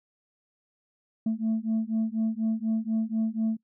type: beating tone pair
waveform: sine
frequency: 220 / 224.1 Hz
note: A3 / A3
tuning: 0 / +32 cents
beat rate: 4.1 Hz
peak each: -26 dBFS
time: 1.26-3.57 s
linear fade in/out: 5 ms
effects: noise-tail reverb RT60 0.1 s tail -23 dB re dry + tanh soft clip ceiling -21 dBFS